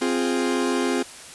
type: chord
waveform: 40% pulse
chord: F minor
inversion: second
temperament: equal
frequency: 261.6 / 349.2 / 415.3 Hz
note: C4 / F4 / Ab4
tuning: 0 / 0 / 0 cents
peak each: -23 / -25 / -26 dBFS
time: 0.01-1.03 s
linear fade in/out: 10 ms
effects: white hiss -41 dBFS RMS until 1.34 s + resampled to 24000 Hz